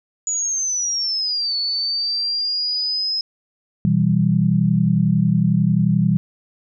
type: linear two-way sweep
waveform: sine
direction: down then up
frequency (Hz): 6900 to 4435 to 5130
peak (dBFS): -19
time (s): 0.27-3.21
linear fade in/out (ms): 2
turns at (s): 1.57
type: chord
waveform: sine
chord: E minor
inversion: second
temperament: equal with one note detuned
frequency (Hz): 124.19 / 164.81 / 196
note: B2 / E3 / G3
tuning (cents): +10 / 0 / 0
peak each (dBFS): -20 / -17 / -18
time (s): 3.85-6.17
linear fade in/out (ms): 0
effects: none